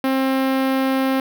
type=tone with notch filter; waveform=sawtooth; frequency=265.6 Hz; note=C4; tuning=26 cents sharp; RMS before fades=-19 dBFS; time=0.04-1.2 s; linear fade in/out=2 ms; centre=7200 Hz; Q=0.51; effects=none